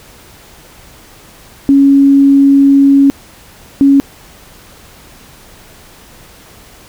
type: tone bursts at uneven times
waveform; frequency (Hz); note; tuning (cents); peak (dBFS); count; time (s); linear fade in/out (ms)
sine; 277.2; C#4; 0; -3; 2; 1.69-3.1 / 3.81-4; 0
effects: pink hiss -39 dBFS RMS until 6.88 s